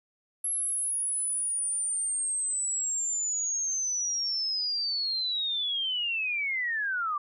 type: linear sweep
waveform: sine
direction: down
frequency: 11190 to 1150 Hz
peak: -27 dBFS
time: 0.44-7.18 s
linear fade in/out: 5 ms
effects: none